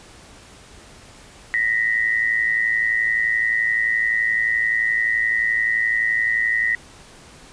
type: tone pair together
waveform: sine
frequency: 1864.7 / 1976.3 Hz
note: A#6 / B6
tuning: 0 / +1 cents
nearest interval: minor second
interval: 101 cents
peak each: -20 dBFS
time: 1.54-6.75 s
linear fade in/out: 0 ms
effects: pink hiss -45 dBFS RMS until 7.52 s + resampled to 22050 Hz